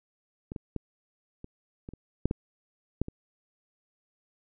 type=clicks; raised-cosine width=3 ms; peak=-23 / -23 / -19 / -28 / -27 / -30 / -11 / -15 / -13 / -24 dBFS; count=10; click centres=0.519 / 0.562 / 0.763 / 1.444 / 1.889 / 1.936 / 2.256 / 2.311 / 3.016 / 3.084 s; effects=none